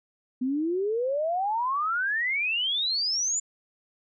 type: exponential sweep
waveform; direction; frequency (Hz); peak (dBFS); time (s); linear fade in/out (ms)
sine; up; 246.9 to 7200; -24; 0.41-3.4; 10
effects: none